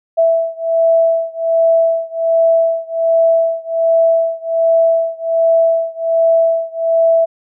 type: beating tone pair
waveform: sine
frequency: 659.3 / 660.6 Hz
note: E5 / E5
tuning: 0 / +4 cents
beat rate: 1.3 Hz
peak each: -13 / -14 dBFS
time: 0.17-7.26 s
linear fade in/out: 20 ms
effects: none